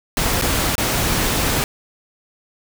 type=noise with dropouts; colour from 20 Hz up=pink; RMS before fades=-19 dBFS; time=0.17-1.64 s; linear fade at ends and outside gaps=1 ms; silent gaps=0.414-0.421 / 0.754-0.78 s; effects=none